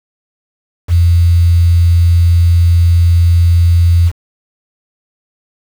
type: tone with quantisation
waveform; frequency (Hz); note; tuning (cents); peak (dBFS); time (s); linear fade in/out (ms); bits
sine; 85.6; F2; -34; -5; 0.88-4.12; 50; 5
effects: none